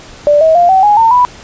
sine tone with pitch steps, 587.3 / 640.5 / 698.4 / 761.6 / 830.6 / 905.7 / 987.7 Hz, D5 / E5 / F5 / F#5 / G#5 / A5 / B5, 0 / -50 / 0 / +50 / 0 / +50 / 0 cents, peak -4 dBFS, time 0.27-1.25 s, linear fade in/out 0 ms, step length 140 ms, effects pink hiss -34 dBFS RMS until 1.43 s + resampled to 16000 Hz

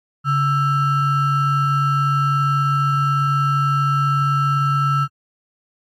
triangle ring-modulated tone, 732 Hz, F#5, 19 cents flat, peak -10 dBFS, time 0.24-5.08 s, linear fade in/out 50 ms, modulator 592 Hz, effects AAC 48 kbps

